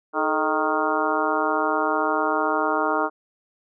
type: harmonic tone with a mistuned harmonic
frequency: 155.56 Hz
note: D#3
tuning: in tune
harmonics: 2 / 3 / 4 / 5 / 6 / 7 / 8 / 9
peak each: -28 / -28 / -28 / -28 / -28 / -28 / -28 / -28 dBFS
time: 0.13-3.1 s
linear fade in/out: 50 ms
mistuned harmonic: 3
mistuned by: -110 cents
effects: none